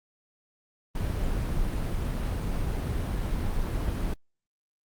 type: noise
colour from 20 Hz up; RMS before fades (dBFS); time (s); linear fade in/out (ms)
brown; -28; 0.95-4.14; 5
effects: Opus 32 kbps